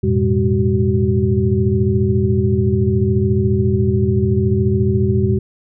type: tone cluster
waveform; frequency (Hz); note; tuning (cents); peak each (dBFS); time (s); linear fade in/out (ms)
sine; 87.7 / 108.4 / 122.4 / 202.5 / 378.3; F2 / A2 / B2 / G#3 / F#4; +8 / -25 / -15 / -43 / +38; -19; 0.03-5.39; 10
effects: none